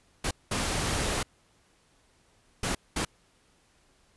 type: noise bursts at uneven times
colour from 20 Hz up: pink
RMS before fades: -29 dBFS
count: 4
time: 0.24-0.31 / 0.51-1.23 / 2.63-2.75 / 2.96-3.05 s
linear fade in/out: 5 ms
effects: pink hiss -65 dBFS RMS until 4.16 s + resampled to 24000 Hz